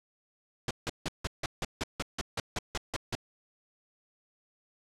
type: noise bursts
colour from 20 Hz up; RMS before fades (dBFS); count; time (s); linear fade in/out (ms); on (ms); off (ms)
pink; -32; 14; 0.68-3.152; 2; 28; 160
effects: low-pass 7000 Hz 12 dB/octave